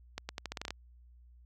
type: accelerating click train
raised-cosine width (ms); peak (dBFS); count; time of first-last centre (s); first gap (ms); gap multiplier
0.2; -20; 10; 0.18-0.706; 110; 0.83
effects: added 60 Hz sine -55 dBFS peak until 1.45 s